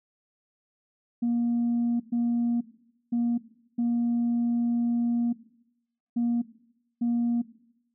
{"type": "tone bursts at uneven times", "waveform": "sine", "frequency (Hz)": 236.8, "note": "A#3", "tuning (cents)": 27, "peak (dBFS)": -21, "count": 6, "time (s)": [[1.22, 2], [2.12, 2.61], [3.12, 3.38], [3.78, 5.33], [6.16, 6.42], [7.01, 7.42]], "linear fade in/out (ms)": 10, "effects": ["noise-tail reverb RT60 0.8 s tail -17 dB re dry", "tanh soft clip ceiling -20 dBFS"]}